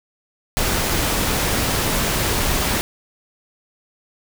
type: noise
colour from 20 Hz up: pink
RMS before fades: -20 dBFS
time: 0.57-2.81 s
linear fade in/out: 0 ms
effects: none